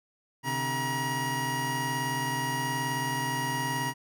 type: tone cluster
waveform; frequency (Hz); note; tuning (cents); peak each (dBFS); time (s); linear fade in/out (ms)
25% pulse; 130.8 / 149.7 / 954; C3 / D3 / A#5; 0 / +33 / +40; -30 / -35 / -26; 0.43-3.94; 50
effects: none